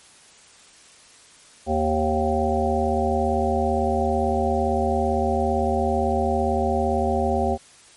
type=harmonic tone; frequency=77.78 Hz; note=D#2; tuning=in tune; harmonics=1 / 3 / 5 / 7 / 9 / 10; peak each=-26 / -26 / -26 / -26 / -26 / -26 dBFS; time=1.66-7.58 s; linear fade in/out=50 ms; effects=white hiss -50 dBFS RMS until 7.96 s + MP3 48 kbps